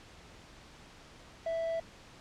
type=tone; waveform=triangle; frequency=659.3 Hz; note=E5; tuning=in tune; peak=-29 dBFS; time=1.46-1.8 s; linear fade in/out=5 ms; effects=pink hiss -54 dBFS RMS until 2.2 s + low-pass 6000 Hz 12 dB/octave